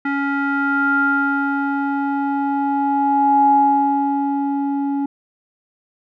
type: tone with low-pass filter sweep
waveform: square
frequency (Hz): 279.6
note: C#4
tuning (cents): +15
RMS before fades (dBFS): -18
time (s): 0.05-5.06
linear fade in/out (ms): 5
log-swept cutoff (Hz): 1700 to 610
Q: 9.1
effects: none